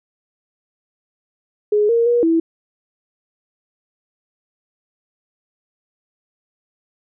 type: tone with pitch steps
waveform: sine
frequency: 418.3 / 465.3 / 478.2 / 328.6 Hz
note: G#4 / A#4 / A#4 / E4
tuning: +12 / -3 / +44 / -5 cents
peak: -12 dBFS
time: 1.72-2.4 s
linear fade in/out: 5 ms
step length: 170 ms
effects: none